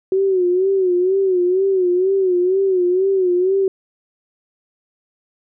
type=tone with vibrato; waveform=sine; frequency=372.3 Hz; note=F#4; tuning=11 cents sharp; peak=-13 dBFS; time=0.12-3.68 s; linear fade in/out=2 ms; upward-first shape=sine; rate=2.1 Hz; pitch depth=87 cents each way; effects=none